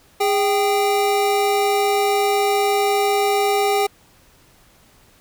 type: tone pair together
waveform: square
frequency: 409.6 / 784 Hz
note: G#4 / G5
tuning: -24 / 0 cents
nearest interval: major seventh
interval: 1124 cents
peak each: -19 / -20 dBFS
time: 0.2-3.87 s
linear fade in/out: 10 ms
effects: pink hiss -53 dBFS RMS until 5.2 s